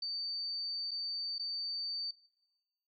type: tone with dropouts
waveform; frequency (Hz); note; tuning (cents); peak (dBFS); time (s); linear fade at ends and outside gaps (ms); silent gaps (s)
sine; 4588; D8; -41; -35; 0.02-2.11; 5; 0.91-0.914 / 1.383-1.394
effects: noise-tail reverb RT60 1.0 s tail -19 dB re dry